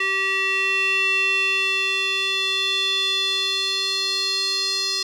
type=tone with band-pass filter sweep; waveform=square; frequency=385.8 Hz; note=G4; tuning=28 cents flat; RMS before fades=-22 dBFS; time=0-5.03 s; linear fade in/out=5 ms; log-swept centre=2300 to 4600 Hz; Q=5.3; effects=none